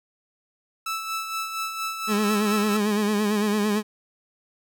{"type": "tone with tremolo", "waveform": "sawtooth", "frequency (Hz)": 1315, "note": "E6", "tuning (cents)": -5, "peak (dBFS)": -22, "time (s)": [0.86, 2.77], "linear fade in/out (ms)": 5, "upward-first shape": "sine", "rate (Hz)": 4.3, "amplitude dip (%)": 50}
{"type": "tone with vibrato", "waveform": "30% pulse", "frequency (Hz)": 209.2, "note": "G#3", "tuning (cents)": 13, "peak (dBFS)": -18, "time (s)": [2.07, 3.83], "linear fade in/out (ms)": 50, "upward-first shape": "sine", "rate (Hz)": 8.9, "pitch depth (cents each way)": 55}
{"effects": []}